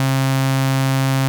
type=tone with notch filter; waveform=sawtooth; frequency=133.9 Hz; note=C3; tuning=40 cents sharp; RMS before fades=-17 dBFS; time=0-1.28 s; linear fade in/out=0 ms; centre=430 Hz; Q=1.9; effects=none